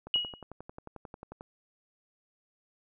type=click train; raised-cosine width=1 ms; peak=-29 dBFS; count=16; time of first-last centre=0.07-1.409 s; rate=11.2 Hz
type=tone with exponential decay; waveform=sine; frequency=2903 Hz; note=F#7; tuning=34 cents flat; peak=-21 dBFS; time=0.14-0.43 s; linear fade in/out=1 ms; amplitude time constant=62 ms
effects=none